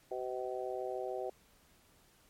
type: harmonic tone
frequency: 126.8 Hz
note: B2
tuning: 46 cents sharp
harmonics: 3 / 4 / 5 / 6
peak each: -40 / -41 / -42 / -43 dBFS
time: 0.11-1.3 s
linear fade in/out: 5 ms
effects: pink hiss -66 dBFS RMS until 2.29 s + MP3 64 kbps